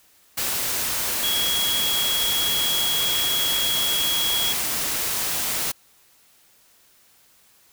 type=tone in noise; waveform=sine; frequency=3322 Hz; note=G#7; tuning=in tune; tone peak=-22 dBFS; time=1.23-4.53 s; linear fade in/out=10 ms; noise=white; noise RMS=-25 dBFS; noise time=0.37-5.72 s; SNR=0 dB; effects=white hiss -57 dBFS RMS until 7.72 s